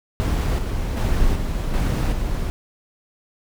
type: noise with tremolo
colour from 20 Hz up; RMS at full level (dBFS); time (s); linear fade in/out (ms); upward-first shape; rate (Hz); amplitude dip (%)
brown; -19; 0.2-2.5; 0; square; 1.3; 40
effects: none